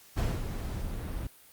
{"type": "noise with ADSR envelope", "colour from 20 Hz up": "brown", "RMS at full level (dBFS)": -26, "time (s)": [0.16, 1.27], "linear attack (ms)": 22, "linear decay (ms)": 220, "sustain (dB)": -9, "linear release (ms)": 4, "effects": ["white hiss -56 dBFS RMS until 1.52 s", "Opus 48 kbps"]}